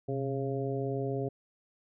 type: harmonic tone with a mistuned harmonic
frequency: 136.7 Hz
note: C#3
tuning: 24 cents flat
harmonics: 1 / 2 / 3 / 4 / 5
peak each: -34 / -38 / -34 / -40 / -41 dBFS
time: 0.08-1.29 s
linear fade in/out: 10 ms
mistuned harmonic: 1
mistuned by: -88 cents
effects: none